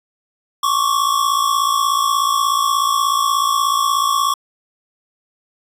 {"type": "tone pair together", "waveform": "square", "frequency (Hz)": [1090.4, 1147], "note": ["C#6", "D6"], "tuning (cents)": [-29, -41], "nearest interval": "minor second", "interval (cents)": 88, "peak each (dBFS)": -18, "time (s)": [0.63, 4.34], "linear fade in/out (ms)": 5, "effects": ["resampled to 32000 Hz"]}